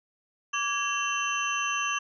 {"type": "tone cluster", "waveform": "sine", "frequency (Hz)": [1157, 1654, 2726, 3061, 6120], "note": ["D6", "G#6", "F7", "G7", "G8"], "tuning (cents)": [-26, -8, -43, -42, -42], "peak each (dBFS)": [-30, -34, -31, -37, -35], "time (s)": [0.53, 1.99], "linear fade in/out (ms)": 10, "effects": []}